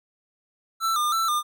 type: tone with vibrato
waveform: square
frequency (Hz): 1267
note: D#6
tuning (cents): +31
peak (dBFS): -22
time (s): 0.8-1.43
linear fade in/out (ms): 50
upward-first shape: square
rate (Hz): 3.1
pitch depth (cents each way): 87
effects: none